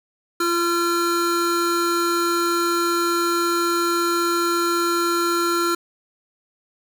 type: tone pair together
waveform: square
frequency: 343.7 / 1367.3 Hz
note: F4 / F6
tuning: -28 / -37 cents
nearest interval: 2 octaves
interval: 2391 cents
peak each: -22 dBFS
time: 0.4-5.75 s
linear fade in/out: 5 ms
effects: none